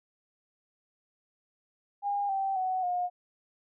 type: tone with pitch steps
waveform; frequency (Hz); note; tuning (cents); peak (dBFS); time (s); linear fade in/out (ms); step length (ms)
sine; 810 / 777.5 / 746.2 / 716.2; G#5 / G5 / F#5 / F5; -43 / -14 / +14 / +43; -27; 2.02-3.1; 50; 270
effects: none